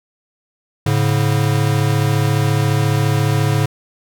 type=tone pair together; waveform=square; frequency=107.65 / 142.1 Hz; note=A2 / C#3; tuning=-37 / +43 cents; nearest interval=perfect fourth; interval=480 cents; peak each=-17 / -17 dBFS; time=0.86-3.66 s; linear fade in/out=5 ms; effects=none